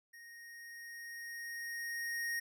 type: tone with level ramp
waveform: square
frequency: 1864.7 Hz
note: A#6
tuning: in tune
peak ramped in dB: -53 to -35 dBFS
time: 0.13-2.4 s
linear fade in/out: 10 ms
effects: none